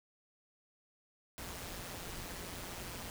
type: noise with amplitude modulation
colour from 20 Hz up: pink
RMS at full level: -42 dBFS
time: 1.38-3.1 s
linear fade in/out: 0 ms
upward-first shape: sine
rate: 177 Hz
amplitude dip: 60%
effects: none